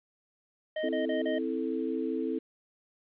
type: tone bursts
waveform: square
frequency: 622.3 Hz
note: D#5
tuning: in tune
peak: -31 dBFS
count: 4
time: 0.76-1.385 s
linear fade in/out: 5 ms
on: 130 ms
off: 35 ms
type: chord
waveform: sine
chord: A minor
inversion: first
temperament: equal with one note detuned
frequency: 261.6 / 326.8 / 440 Hz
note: C4 / E4 / A4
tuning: 0 / -15 / 0 cents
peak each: -33 / -33 / -34 dBFS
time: 0.83-2.39 s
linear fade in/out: 10 ms
effects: resampled to 8000 Hz + 10-bit